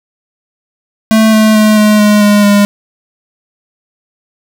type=tone with pitch steps; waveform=square; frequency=220 / 217.2 / 214.5 / 211.8 / 209.1 / 206.5 / 203.8 Hz; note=A3 / A3 / A3 / G#3 / G#3 / G#3 / G#3; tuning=0 / -22 / -44 / +34 / +12 / -10 / -32 cents; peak=-5 dBFS; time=1.11-2.65 s; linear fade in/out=0 ms; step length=220 ms; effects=none